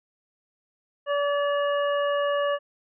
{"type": "harmonic tone", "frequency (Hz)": 574, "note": "D5", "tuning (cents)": -40, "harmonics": [1, 2, 3, 5], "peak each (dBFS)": [-23, -29, -33, -37], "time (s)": [1.06, 2.59], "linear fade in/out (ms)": 50, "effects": []}